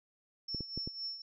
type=tone with tremolo; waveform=sine; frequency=5400 Hz; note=E8; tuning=41 cents sharp; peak=-35 dBFS; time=0.48-1.22 s; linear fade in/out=5 ms; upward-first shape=triangle; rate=3.9 Hz; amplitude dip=75%
type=clicks; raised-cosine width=3 ms; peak=-27 dBFS; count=4; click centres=0.547 / 0.607 / 0.776 / 0.875 s
effects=none